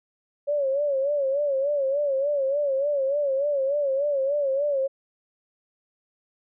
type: tone with vibrato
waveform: sine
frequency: 560 Hz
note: C#5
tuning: 18 cents sharp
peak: -21 dBFS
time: 0.47-4.88 s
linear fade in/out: 20 ms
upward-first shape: sine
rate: 3.4 Hz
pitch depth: 92 cents each way
effects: none